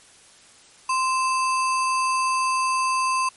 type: tone with sample-and-hold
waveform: sine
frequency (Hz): 1041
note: C6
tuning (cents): -9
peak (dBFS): -19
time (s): 0.89-3.29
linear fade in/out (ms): 5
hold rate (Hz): 3675
effects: white hiss -51 dBFS RMS until 3.36 s + MP3 48 kbps